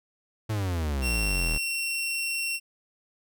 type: exponential sweep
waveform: 45% pulse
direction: down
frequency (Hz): 112 to 36.81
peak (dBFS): -26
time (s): 0.49-1.58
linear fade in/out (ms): 10
type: tone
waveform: sawtooth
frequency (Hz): 2725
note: F7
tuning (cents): -43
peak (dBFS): -24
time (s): 1.01-2.6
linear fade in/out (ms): 50
effects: none